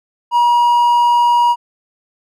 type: tone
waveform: triangle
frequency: 957 Hz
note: A#5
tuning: 45 cents sharp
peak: -7 dBFS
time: 0.31-1.56 s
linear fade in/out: 50 ms
effects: none